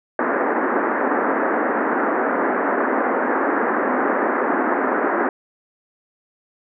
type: band-pass noise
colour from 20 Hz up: pink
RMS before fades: -20 dBFS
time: 0.19-5.29 s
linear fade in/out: 2 ms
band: 240 to 1800 Hz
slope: 48 dB/octave
effects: none